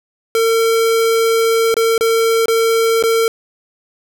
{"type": "tone with dropouts", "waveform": "square", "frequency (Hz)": 453.8, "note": "A#4", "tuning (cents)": -47, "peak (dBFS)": -12, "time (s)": [0.35, 3.28], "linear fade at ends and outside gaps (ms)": 1, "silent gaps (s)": [[1.742, 1.767], [1.979, 2.009], [2.458, 2.482], [3.026, 3.037]], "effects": []}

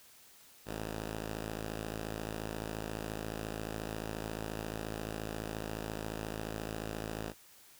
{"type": "tone pair together", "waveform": "5% pulse", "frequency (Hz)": [54.3, 102.5], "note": ["A1", "G#2"], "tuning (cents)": [-22, -22], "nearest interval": "major seventh", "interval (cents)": 1100, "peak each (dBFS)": [-27, -36], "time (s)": [0.65, 7.34], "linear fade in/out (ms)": 50, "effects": ["white hiss -59 dBFS RMS until 7.79 s"]}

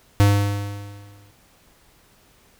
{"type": "tone with exponential decay", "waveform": "square", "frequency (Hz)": 101.3, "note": "G#2", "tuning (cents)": -43, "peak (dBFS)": -11, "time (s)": [0.2, 1.31], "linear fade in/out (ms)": 0, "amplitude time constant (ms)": 240, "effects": ["pink hiss -56 dBFS RMS until 2.59 s"]}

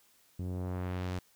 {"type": "tone with low-pass filter sweep", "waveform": "sawtooth", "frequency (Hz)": 91, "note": "F#2", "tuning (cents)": -28, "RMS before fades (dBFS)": -36, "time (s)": [0.39, 1.19], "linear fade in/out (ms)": 5, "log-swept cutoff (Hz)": [280, 8300], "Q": 0.75, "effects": ["white hiss -66 dBFS RMS until 1.35 s"]}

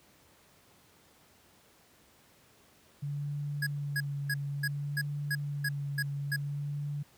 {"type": "tone with vibrato", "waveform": "sine", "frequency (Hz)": 143.1, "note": "D3", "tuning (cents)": -45, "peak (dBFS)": -32, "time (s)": [3.02, 7.03], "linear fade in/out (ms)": 10, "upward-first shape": "sine", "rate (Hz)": 0.58, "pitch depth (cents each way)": 22}
{"type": "tone bursts", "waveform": "square", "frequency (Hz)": 1661.2, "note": "G#6", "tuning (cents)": 0, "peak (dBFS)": -30, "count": 9, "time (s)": [3.62, 6.363], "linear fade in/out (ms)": 5, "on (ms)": 47, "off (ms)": 290}
{"effects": ["pink hiss -62 dBFS RMS until 7.17 s", "high-pass 80 Hz 12 dB/octave"]}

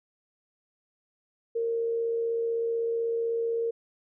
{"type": "tone with amplitude modulation", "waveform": "sine", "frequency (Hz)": 461.5, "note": "A#4", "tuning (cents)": -17, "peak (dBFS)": -24, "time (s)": [1.55, 3.71], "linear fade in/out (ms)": 10, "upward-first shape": "sine", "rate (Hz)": 75.8, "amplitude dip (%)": 30, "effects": []}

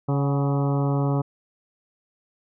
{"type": "harmonic tone with a mistuned harmonic", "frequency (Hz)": 140, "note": "C#3", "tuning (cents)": 18, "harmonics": [1, 2, 3, 4, 5, 6, 7, 8, 9], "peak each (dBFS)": [-21, -27, -31, -33, -35, -37, -38, -39, -40], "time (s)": [0.08, 1.22], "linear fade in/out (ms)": 10, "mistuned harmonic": 5, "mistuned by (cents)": 59, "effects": []}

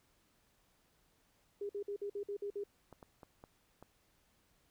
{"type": "tone bursts", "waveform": "sine", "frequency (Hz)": 405.6, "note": "G#4", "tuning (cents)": -41, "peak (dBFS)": -37, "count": 8, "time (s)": [1.61, 2.638], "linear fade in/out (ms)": 5, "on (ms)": 83, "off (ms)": 52}
{"type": "clicks", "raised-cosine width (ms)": 1, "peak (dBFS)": -38, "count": 5, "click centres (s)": [2.927, 3.028, 3.232, 3.439, 3.826]}
{"effects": ["pink hiss -73 dBFS RMS until 4.7 s"]}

